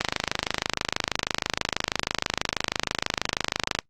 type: click train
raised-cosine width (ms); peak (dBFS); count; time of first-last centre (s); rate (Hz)
0.2; -4; 100; 0.01-3.789; 26.2
effects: noise-tail reverb RT60 0.1 s tail -23 dB re dry + Opus 24 kbps